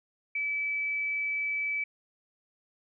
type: tone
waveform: sine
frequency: 2302 Hz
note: D7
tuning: 35 cents flat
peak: -28 dBFS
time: 0.35-1.84 s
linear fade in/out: 5 ms
effects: none